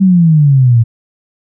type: exponential sweep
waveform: sine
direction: down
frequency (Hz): 196 to 112.1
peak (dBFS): -4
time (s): 0-0.84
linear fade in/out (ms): 20
effects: none